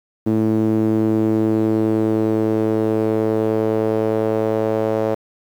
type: tone with band-pass filter sweep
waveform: sawtooth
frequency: 109.7 Hz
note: A2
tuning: 5 cents flat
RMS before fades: -18 dBFS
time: 0.26-5.15 s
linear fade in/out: 10 ms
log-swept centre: 290 to 530 Hz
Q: 2.7
effects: 8-bit